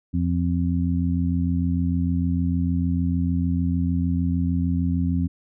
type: harmonic tone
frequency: 86.6 Hz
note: F2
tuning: 14 cents flat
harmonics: 1 / 2 / 3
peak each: -23 / -24 / -25 dBFS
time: 0.13-5.28 s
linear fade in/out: 20 ms
effects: none

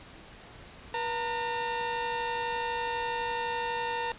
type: tone pair together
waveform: sawtooth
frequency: 481.6 / 911.2 Hz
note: B4 / A#5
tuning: -44 / -40 cents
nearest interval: major seventh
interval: 1104 cents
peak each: -31 / -27 dBFS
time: 0.94-4.12 s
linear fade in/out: 2 ms
effects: pink hiss -49 dBFS RMS until 4.18 s + resampled to 8000 Hz

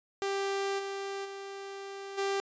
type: tone with level steps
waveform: sawtooth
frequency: 393.9 Hz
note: G4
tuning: 8 cents sharp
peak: -26 / -31 / -36 / -25 dBFS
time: 0.22-2.4 s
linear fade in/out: 0 ms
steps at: 0.78 / 1.24 / 2.17 s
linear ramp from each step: 20 ms
effects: resampled to 16000 Hz

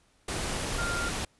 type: tone in noise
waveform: sine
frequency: 1396 Hz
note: F6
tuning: 1 cent flat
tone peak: -31 dBFS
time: 0.78-1.09 s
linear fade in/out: 5 ms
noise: pink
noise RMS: -32 dBFS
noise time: 0.28-1.25 s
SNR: -2 dB
effects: pink hiss -66 dBFS RMS until 1.39 s + resampled to 24000 Hz

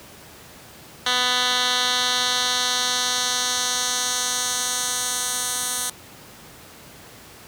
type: tone with band-pass filter sweep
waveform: 10% pulse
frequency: 249 Hz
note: B3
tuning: 14 cents sharp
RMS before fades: -23 dBFS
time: 1.06-5.9 s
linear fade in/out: 5 ms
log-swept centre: 3300 to 9100 Hz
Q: 1.4
effects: pink hiss -44 dBFS RMS until 7.47 s + high-pass 80 Hz 12 dB/octave

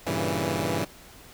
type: chord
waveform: 10% pulse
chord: G diminished seventh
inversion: none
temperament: equal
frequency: 98 / 116.54 / 138.59 / 164.81 Hz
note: G2 / Bb2 / Db3 / Fb3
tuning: 0 / 0 / 0 / 0 cents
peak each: -22 / -25 / -24 / -21 dBFS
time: 0.06-0.85 s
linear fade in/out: 10 ms
effects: pink hiss -49 dBFS RMS until 1.33 s

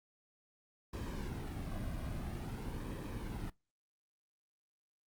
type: noise with flanger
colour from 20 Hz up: brown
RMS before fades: -41 dBFS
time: 0.93-3.5 s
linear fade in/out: 5 ms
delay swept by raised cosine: 1.4 to 2.27 ms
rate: 0.49 Hz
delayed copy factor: -0.5
effects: noise-tail reverb RT60 0.2 s tail -22 dB re dry + Opus 48 kbps

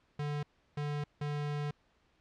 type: tone bursts at uneven times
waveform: square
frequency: 146.83 Hz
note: D3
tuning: in tune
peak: -34 dBFS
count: 3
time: 0.19-0.43 / 0.77-1.04 / 1.21-1.71 s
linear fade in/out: 5 ms
effects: pink hiss -71 dBFS RMS until 2.2 s + low-pass 4000 Hz 12 dB/octave

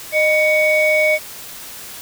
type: ring-modulated tone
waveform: triangle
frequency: 1426 Hz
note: F6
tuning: 36 cents sharp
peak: -6 dBFS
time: 0.12-1.19 s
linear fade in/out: 50 ms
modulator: 810 Hz
effects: tanh soft clip ceiling -6 dBFS + white hiss -34 dBFS RMS until 2.01 s

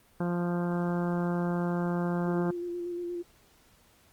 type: harmonic tone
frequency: 174.61 Hz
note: F3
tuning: in tune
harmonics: 1 / 2 / 3 / 4 / 5 / 6 / 7 / 8 / 9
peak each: -28 / -34 / -38 / -40 / -42 / -44 / -45 / -46 / -47 dBFS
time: 0.2-2.51 s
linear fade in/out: 5 ms
type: tone with vibrato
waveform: sine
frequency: 349.2 Hz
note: F4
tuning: in tune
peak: -32 dBFS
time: 2.27-3.23 s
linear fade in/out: 20 ms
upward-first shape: square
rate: 8.5 Hz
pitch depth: 18 cents each way
effects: pink hiss -62 dBFS RMS until 4.12 s + Opus 32 kbps

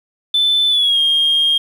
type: tone with pitch glide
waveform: sine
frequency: 3520 to 3228 Hz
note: A7 to G#7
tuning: 0 to -50 cents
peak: -10 dBFS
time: 0.34-1.58 s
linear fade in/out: 5 ms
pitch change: -150 cents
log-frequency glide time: 0.68-0.99 s
effects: tanh soft clip ceiling -8 dBFS + 7-bit

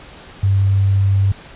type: tone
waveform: sine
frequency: 98 Hz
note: G2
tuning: in tune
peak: -11 dBFS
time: 0.43-1.32 s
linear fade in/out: 5 ms
effects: pink hiss -39 dBFS RMS until 1.55 s + resampled to 8000 Hz

